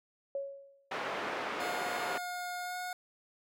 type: tone with exponential decay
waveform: sine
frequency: 554 Hz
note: C#5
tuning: 1 cent flat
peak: -31 dBFS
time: 0.35-0.91 s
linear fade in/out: 2 ms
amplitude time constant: 120 ms
type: band-pass noise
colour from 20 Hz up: pink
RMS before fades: -37 dBFS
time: 0.91-2.18 s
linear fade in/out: 5 ms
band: 450 to 2100 Hz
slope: 12 dB/octave
type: tone with pitch glide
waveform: 25% pulse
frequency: 716 to 724.3 Hz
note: F5 to F#5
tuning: +43 to -37 cents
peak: -33 dBFS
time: 1.6-2.93 s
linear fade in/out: 2 ms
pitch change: +20 cents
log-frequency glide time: 2.62-2.76 s
effects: none